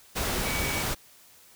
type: tone in noise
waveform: sine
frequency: 2265 Hz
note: C#7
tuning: 37 cents sharp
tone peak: -33 dBFS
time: 0.44-0.83 s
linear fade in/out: 20 ms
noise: pink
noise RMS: -29 dBFS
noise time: 0.15-0.95 s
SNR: -7 dB
effects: white hiss -55 dBFS RMS until 1.55 s